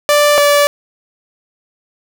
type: tone pair in turn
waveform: sawtooth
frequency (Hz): 587.3 / 578.9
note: D5 / D5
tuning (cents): 0 / -25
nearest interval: unison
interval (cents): 25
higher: first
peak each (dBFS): -4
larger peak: neither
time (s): 0.09-0.38 / 0.38-0.67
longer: neither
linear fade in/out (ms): 0
effects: none